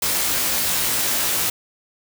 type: noise with comb filter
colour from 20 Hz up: white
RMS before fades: -21 dBFS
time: 0.02-1.5 s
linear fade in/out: 5 ms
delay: 19 ms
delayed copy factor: +1
effects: none